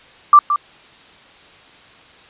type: tone with echo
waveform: sine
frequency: 1174.7 Hz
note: D6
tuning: in tune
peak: -3 dBFS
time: 0.33-0.39 s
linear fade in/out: 2 ms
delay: 170 ms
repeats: 1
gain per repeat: -10 dB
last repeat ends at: 0.56 s
effects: white hiss -45 dBFS RMS until 2.29 s + resampled to 8000 Hz